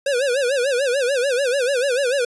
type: tone with vibrato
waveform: square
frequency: 523.3 Hz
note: C5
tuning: in tune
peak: -18 dBFS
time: 0.06-2.25 s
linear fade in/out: 5 ms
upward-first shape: sine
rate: 6.8 Hz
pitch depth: 160 cents each way
effects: resampled to 24000 Hz